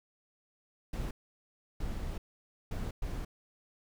brown noise bursts at uneven times, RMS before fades -36 dBFS, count 4, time 0.93-1.11 / 1.8-2.18 / 2.71-2.91 / 3.02-3.25 s, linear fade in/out 5 ms, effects none

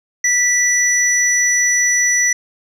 sine tone pair together, 1965 / 5900 Hz, B6 / F#8, -9 / -6 cents, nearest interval octave + perfect fifth, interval 1903 cents, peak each -14 / -13 dBFS, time 0.24-2.33 s, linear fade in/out 5 ms, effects tanh soft clip ceiling -7 dBFS

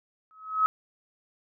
sine tone with exponential growth, 1281 Hz, E6, 50 cents flat, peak -16 dBFS, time 0.31-0.66 s, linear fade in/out 0 ms, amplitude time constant 75 ms, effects none

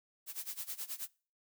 blue noise with tremolo, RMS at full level -39 dBFS, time 0.26-1.09 s, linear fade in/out 50 ms, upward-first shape sine, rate 9.4 Hz, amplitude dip 90%, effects noise-tail reverb RT60 0.4 s tail -24 dB re dry

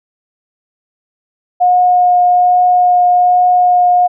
sine tone with vibrato, 719 Hz, F#5, 50 cents flat, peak -6 dBFS, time 1.6-4.08 s, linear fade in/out 20 ms, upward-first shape triangle, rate 1.2 Hz, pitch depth 10 cents each way, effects none

